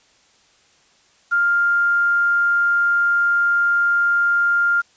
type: tone with quantisation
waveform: sine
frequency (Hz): 1400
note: F6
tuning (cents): +4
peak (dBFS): -14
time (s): 1.31-4.82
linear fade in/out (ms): 20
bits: 7
effects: white hiss -56 dBFS RMS until 4.96 s + resampled to 16000 Hz